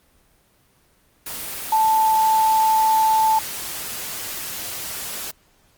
sine tone in noise, 880 Hz, A5, in tune, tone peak -14 dBFS, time 1.72-3.39 s, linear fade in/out 5 ms, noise white, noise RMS -30 dBFS, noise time 1.26-5.31 s, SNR +13 dB, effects pink hiss -59 dBFS RMS until 5.77 s + Opus 24 kbps

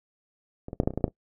clicks, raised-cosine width 2 ms, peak -23 / -20 / -7 / -19 / -9 / -21 / -27 / -14 / -30 / -6 / -22 dBFS, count 11, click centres 0.684 / 0.731 / 0.801 / 0.834 / 0.875 / 0.906 / 0.937 / 0.976 / 1.008 / 1.042 / 1.08 s, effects noise-tail reverb RT60 0.1 s tail -18 dB re dry

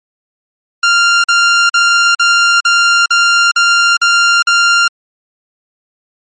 sawtooth tone bursts, 1392 Hz, F6, 6 cents flat, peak -3 dBFS, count 9, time 0.83-4.88 s, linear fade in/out 5 ms, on 410 ms, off 45 ms, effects MP3 32 kbps

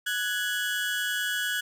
30% pulse tone pair together, 1480 / 1668.9 Hz, F#6 / G#6, 0 / +8 cents, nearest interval major second, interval 208 cents, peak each -27 dBFS, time 0.06-1.61 s, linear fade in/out 10 ms, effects none

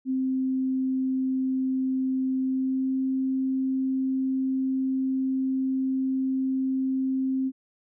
sine tone with pitch glide, 261.6 to 263.7 Hz, C4 to C4, 0 to +14 cents, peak -23 dBFS, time 0.05-7.52 s, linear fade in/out 50 ms, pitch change +14 cents, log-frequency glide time 2.42-2.98 s, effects none

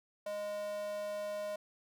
square tone with high-pass filter, 206.2 Hz, G#3, 12 cents flat, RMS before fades -39 dBFS, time 0.26-1.56 s, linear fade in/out 5 ms, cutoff 590 Hz, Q 4.4, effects none

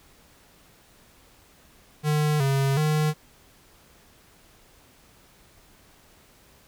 square tone with pitch steps, 151 / 136.7 / 153 Hz, D3 / C#3 / D#3, +48 / -24 / -29 cents, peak -21 dBFS, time 2.03-3.14 s, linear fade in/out 50 ms, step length 370 ms, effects pink hiss -56 dBFS RMS until 6.67 s

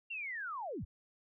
sine linear sweep, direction down, 2794 to 31.79 Hz, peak -38 dBFS, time 0.1-0.85 s, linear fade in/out 10 ms, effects none

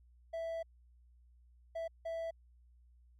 triangle tone bursts at uneven times, 659.3 Hz, E5, in tune, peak -35 dBFS, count 3, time 0.33-0.63 / 1.75-1.88 / 2.05-2.31 s, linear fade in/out 10 ms, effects added 60 Hz sine -61 dBFS peak until 3.19 s

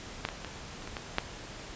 clicks, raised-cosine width 0.3 ms, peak -13 / -18 / -21 / -29 / -25 / -19 / -10 dBFS, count 7, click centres 0.251 / 0.288 / 0.447 / 0.823 / 0.875 / 0.968 / 1.184 s, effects pink hiss -44 dBFS RMS until 1.75 s + resampled to 16000 Hz

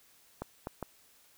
clicks, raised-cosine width 1 ms, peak -22 dBFS, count 3, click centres 0.42 / 0.671 / 0.827 s, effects white hiss -63 dBFS RMS until 1.37 s

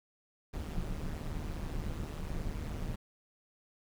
brown noise with amplitude modulation, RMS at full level -34 dBFS, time 0.53-2.96 s, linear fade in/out 10 ms, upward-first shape sine, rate 153 Hz, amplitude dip 75%, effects none

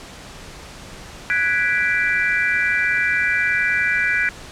sine chord, G# half-diminished seventh, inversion third, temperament equal, 1480 / 1661.2 / 1975.5 / 2349 Hz, F#6 / G#6 / B6 / D7, 0 / 0 / 0 / 0 cents, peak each -22 dBFS, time 1.3-4.29 s, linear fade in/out 0 ms, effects pink hiss -38 dBFS RMS until 4.51 s + low-pass 8000 Hz 12 dB/octave

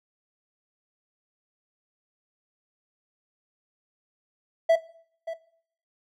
triangle tone with echo, 659.3 Hz, E5, in tune, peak -13 dBFS, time 4.69-4.76 s, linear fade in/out 10 ms, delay 580 ms, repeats 1, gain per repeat -14 dB, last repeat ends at 5.34 s, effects noise-tail reverb RT60 0.6 s tail -19 dB re dry

